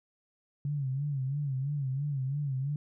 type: tone with vibrato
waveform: sine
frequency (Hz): 138.59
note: C#3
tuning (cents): 0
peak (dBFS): -29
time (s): 0.65-2.76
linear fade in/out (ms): 2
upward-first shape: sine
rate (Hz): 3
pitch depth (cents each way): 110
effects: none

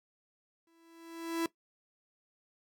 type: tone with exponential growth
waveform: 45% pulse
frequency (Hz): 331.7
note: E4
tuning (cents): +11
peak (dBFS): -28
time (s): 0.67-1.46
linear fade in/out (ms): 2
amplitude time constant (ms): 170
effects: noise-tail reverb RT60 0.1 s tail -17 dB re dry

